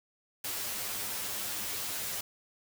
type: noise with comb filter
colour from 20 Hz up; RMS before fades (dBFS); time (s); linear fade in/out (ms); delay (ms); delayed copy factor
white; -36; 0.44-2.21; 5; 9.8; +0.75
effects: none